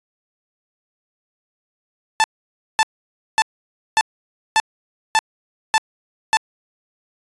sawtooth tone bursts, 880 Hz, A5, in tune, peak -8 dBFS, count 8, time 2.2-6.37 s, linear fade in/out 0 ms, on 40 ms, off 550 ms, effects resampled to 22050 Hz

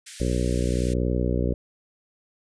white high-pass noise, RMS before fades -39 dBFS, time 0.06-0.94 s, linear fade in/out 10 ms, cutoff 1600 Hz, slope 48 dB/octave
harmonic tone, 61.2 Hz, B1, 15 cents flat, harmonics 1 / 2 / 3 / 4 / 5 / 6 / 7 / 8 / 9, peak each -25 / -28 / -30 / -31 / -32 / -33 / -33 / -34 / -35 dBFS, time 0.2-1.54 s, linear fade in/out 5 ms
effects resampled to 22050 Hz

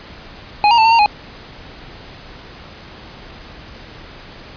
square tone with pitch steps, 833 / 939 / 887 / 906 / 923 / 834 Hz, G#5 / A#5 / A5 / A#5 / A#5 / G#5, +5 / +12 / +14 / -50 / -17 / +7 cents, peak -9 dBFS, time 0.64-1.06 s, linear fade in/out 0 ms, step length 70 ms, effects pink hiss -37 dBFS RMS until 4.56 s + resampled to 11025 Hz

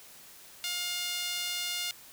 sawtooth tone with high-pass filter, 709 Hz, F5, 26 cents sharp, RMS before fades -34 dBFS, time 0.64-1.91 s, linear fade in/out 0 ms, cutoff 3000 Hz, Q 1.4, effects white hiss -52 dBFS RMS until 2.12 s

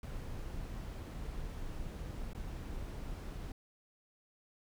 brown noise with dropouts, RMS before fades -42 dBFS, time 0.03-3.52 s, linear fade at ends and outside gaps 2 ms, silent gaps 2.333-2.348 s, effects none

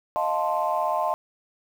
sine chord, F dominant seventh, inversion third, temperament equal, 622.3 / 698.5 / 880 / 1046.5 Hz, Eb5 / F5 / A5 / C6, 0 / 0 / 0 / 0 cents, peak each -27 dBFS, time 0.16-1.14 s, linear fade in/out 0 ms, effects tanh soft clip ceiling -13 dBFS + 8-bit

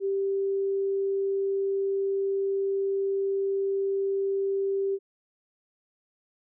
sine tone, 392 Hz, G4, in tune, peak -24 dBFS, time 0-4.99 s, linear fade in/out 50 ms, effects none

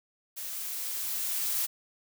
blue noise with level ramp, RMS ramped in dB -38 to -29 dBFS, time 0.36-1.67 s, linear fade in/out 20 ms, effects none

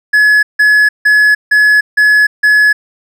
triangle tone bursts, 1699 Hz, G#6, 39 cents sharp, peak -3 dBFS, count 6, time 0.13-2.73 s, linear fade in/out 10 ms, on 300 ms, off 160 ms, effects none

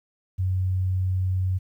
sine tone, 93 Hz, F#2, 9 cents sharp, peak -21 dBFS, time 0.38-1.59 s, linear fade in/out 20 ms, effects 10-bit

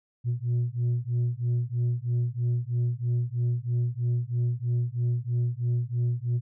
sine beating tone pair, 119.2 / 122.3 Hz, A#2 / B2, +39 / -16 cents, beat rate 3.1 Hz, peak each -25 / -25 dBFS, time 0.24-6.41 s, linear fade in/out 50 ms, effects tanh soft clip ceiling -21 dBFS

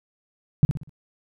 sine tone with echo, 147.2 Hz, D3, 4 cents sharp, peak -10 dBFS, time 0.63-0.65 s, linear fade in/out 0 ms, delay 61 ms, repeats 4, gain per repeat -8 dB, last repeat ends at 0.894 s, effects none

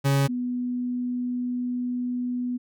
40% pulse / sine tone pair in turn, 138.59 / 246.9 Hz, C#3 / B3, 0 / 0 cents, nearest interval minor seventh, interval 1000 cents, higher second, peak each -18 / -25 dBFS, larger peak first, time 0.04-0.28 / 0.28-2.58 s, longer second, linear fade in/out 20 ms, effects none

